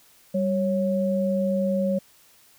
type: tone pair together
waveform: sine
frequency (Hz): 194.98 / 551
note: G3 / C#5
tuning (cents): -9 / -11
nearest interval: octave + tritone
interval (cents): 1798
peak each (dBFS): -23 / -24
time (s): 0.34-1.99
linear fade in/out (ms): 10
effects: white hiss -56 dBFS RMS until 2.58 s